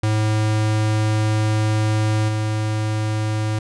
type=tone with level steps; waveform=square; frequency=107.9 Hz; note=A2; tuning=33 cents flat; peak=-17 / -20 dBFS; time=0.03-3.59 s; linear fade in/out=5 ms; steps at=2.28 s; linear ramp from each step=10 ms; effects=resampled to 22050 Hz